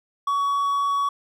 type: tone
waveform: triangle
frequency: 1126 Hz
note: C#6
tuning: 27 cents sharp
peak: -18 dBFS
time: 0.27-1.09 s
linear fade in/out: 5 ms
effects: none